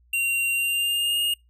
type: tone with pitch glide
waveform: square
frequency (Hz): 2760 to 2844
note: F7 to F7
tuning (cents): -21 to +31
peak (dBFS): -22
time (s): 0.13-1.34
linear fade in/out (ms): 5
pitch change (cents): +52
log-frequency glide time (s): 0.53-1.2
effects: noise-tail reverb RT60 0.2 s tail -26 dB re dry + added 60 Hz sine -56 dBFS peak until 1.49 s